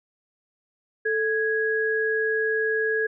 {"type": "tone pair together", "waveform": "sine", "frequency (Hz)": [440, 1659.7], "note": ["A4", "G#6"], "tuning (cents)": [0, -2], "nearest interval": "octave + major seventh", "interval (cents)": 2298, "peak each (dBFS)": [-24, -24], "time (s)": [1.05, 3.07], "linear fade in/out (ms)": 10, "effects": []}